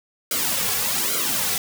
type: noise with flanger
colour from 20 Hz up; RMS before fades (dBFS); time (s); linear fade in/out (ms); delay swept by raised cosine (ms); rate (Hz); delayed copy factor
white; -23; 0.31-1.58; 2; 1.1 to 3.3; 1.2; -0.95
effects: none